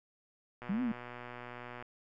click train, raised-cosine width 0.5 ms, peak -30 dBFS, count 148, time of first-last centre 0.62-1.825 s, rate 122 Hz
sine linear two-way sweep, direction up then down, 180 to 260 to 213.8 Hz, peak -30 dBFS, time 0.69-0.92 s, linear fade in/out 5 ms, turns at 0.82 s
effects none

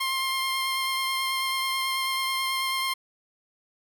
15% pulse tone with vibrato, 1060 Hz, C6, 22 cents sharp, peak -19 dBFS, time 0-2.94 s, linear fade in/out 10 ms, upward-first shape triangle, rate 9.2 Hz, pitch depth 14 cents each way, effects none

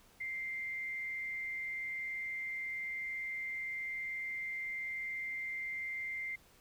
sine tone with frequency modulation, 2093 Hz, C7, in tune, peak -37 dBFS, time 0.2-6.36 s, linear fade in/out 10 ms, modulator 153 Hz, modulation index 0.23, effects pink hiss -64 dBFS RMS until 6.6 s

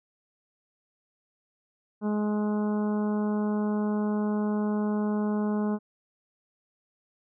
harmonic tone, 210 Hz, G#3, 19 cents sharp, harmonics 1 / 2 / 3 / 4 / 5 / 6 / 7, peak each -25 / -33 / -39 / -40 / -42 / -47 / -48 dBFS, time 2.01-5.79 s, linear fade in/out 50 ms, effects none

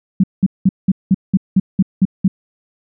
sine tone bursts, 190 Hz, F#3, 46 cents sharp, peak -7 dBFS, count 10, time 0.2-2.28 s, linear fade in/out 5 ms, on 37 ms, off 190 ms, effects none

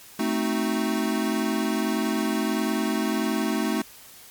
square chord, A diminished seventh, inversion none, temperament equal, 220 / 261.6 / 311.1 / 370 Hz, A3 / C4 / Eb4 / Gb4, 0 / 0 / 0 / 0 cents, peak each -27 / -30 / -29 / -32 dBFS, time 0.19-3.82 s, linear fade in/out 5 ms, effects white hiss -47 dBFS RMS until 4.3 s + MP3 96 kbps

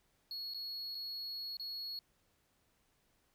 triangle tone with dropouts, 4340 Hz, C#8, 37 cents flat, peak -39 dBFS, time 0.31-1.99 s, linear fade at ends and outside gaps 1 ms, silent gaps 0.537-0.545 / 0.947-0.951 / 1.569-1.597 s, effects pink hiss -75 dBFS RMS until 3.34 s

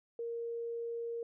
sine tone, 466.2 Hz, A#4, in tune, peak -36 dBFS, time 0.19-1.23 s, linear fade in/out 2 ms, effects none

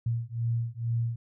sine beating tone pair, 115.5 / 117.7 Hz, A#2 / A#2, -16 / +17 cents, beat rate 2.2 Hz, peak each -30 dBFS, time 0.06-1.16 s, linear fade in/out 5 ms, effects none

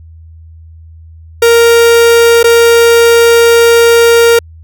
45% pulse tone with dropouts, 466.2 Hz, A#4, in tune, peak -3 dBFS, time 1.42-4.39 s, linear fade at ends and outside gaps 5 ms, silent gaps 2.43-2.441 s, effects added 81 Hz sine -31 dBFS peak until 4.63 s

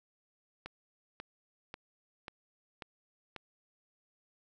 click train, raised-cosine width 0.3 ms, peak -26 dBFS, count 6, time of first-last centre 0.66-3.363 s, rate 1.85 Hz, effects none

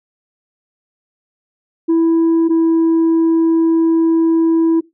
sine tone pair in turn, 329.6 / 328.1 Hz, E4 / E4, 0 / -8 cents, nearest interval unison, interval 8 cents, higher first, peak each -7 dBFS, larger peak neither, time 1.88-2.49 / 2.49-4.81 s, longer second, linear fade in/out 20 ms, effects noise-tail reverb RT60 0.2 s tail -20 dB re dry + tanh soft clip ceiling -9 dBFS

